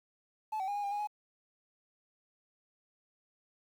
triangle tone with pitch steps, 865 / 763 / 814 / 821 / 802 / 825 / 837 Hz, A5 / G5 / G#5 / G#5 / G5 / G#5 / G#5, -30 / -47 / -35 / -20 / +39 / -12 / +13 cents, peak -30 dBFS, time 0.52-1.073 s, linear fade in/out 10 ms, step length 79 ms, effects tanh soft clip ceiling -27 dBFS + 10-bit

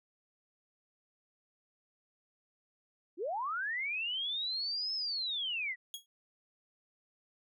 sine linear two-way sweep, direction up then down, 298 to 5274 to 1895 Hz, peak -33 dBFS, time 3.17-5.76 s, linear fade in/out 50 ms, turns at 4.94 s
sawtooth tone with exponential decay, 3312 Hz, G#7, 5 cents flat, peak -33 dBFS, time 5.94-6.06 s, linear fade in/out 1 ms, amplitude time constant 25 ms
effects none

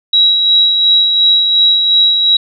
sine tone with tremolo, 3869 Hz, B7, 36 cents flat, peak -5 dBFS, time 0.13-2.37 s, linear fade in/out 5 ms, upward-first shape sine, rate 2.8 Hz, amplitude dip 40%, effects none

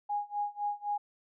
sine tone with tremolo, 824 Hz, G#5, 14 cents flat, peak -28 dBFS, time 0.09-0.98 s, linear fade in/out 10 ms, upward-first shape sine, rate 3.9 Hz, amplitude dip 95%, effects none

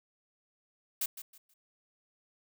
blue noise with echo, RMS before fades -32 dBFS, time 1.01-1.06 s, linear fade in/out 5 ms, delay 160 ms, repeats 3, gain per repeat -12 dB, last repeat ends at 1.54 s, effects none

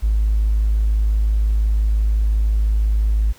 triangle tone with tanh clipping, 52.9 Hz, G#1, 33 cents sharp, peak -13 dBFS, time 0.02-3.33 s, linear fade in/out 20 ms, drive 1 dB, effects pink hiss -48 dBFS RMS until 3.38 s

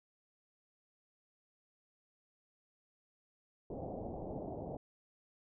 white low-pass noise, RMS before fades -43 dBFS, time 3.7-4.77 s, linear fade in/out 5 ms, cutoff 740 Hz, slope 48 dB/octave, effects none

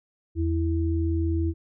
sine tone pair together, 82.54 / 329.6 Hz, E2 / E4, +3 / 0 cents, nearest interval 2 octaves, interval 2397 cents, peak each -23 / -27 dBFS, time 0.35-1.54 s, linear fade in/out 50 ms, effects none

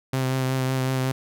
sawtooth tone with vibrato, 130.81 Hz, C3, in tune, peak -18 dBFS, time 0.13-1.12 s, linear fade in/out 5 ms, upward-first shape triangle, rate 5.4 Hz, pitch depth 22 cents each way, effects none

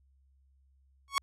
sawtooth tone with exponential growth, 1108.7 Hz, C#6, in tune, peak -18 dBFS, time 1.08-1.18 s, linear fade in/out 0 ms, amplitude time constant 20 ms, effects added 67 Hz sine -63 dBFS peak until 1.22 s + low-pass 10000 Hz 12 dB/octave

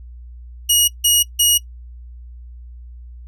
15% pulse tone bursts, 2890 Hz, F#7, 41 cents flat, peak -4 dBFS, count 3, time 0.69-1.58 s, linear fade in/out 10 ms, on 190 ms, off 160 ms, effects noise-tail reverb RT60 0.1 s tail -19 dB re dry + added 60 Hz sine -34 dBFS peak until 3.27 s

